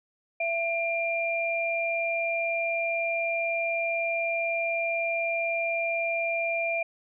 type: tone pair together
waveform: sine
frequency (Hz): 670 / 2388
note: E5 / D7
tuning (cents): +28 / +28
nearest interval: octave + minor seventh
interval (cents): 2200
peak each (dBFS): -28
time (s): 0.4-6.83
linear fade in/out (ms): 5
effects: none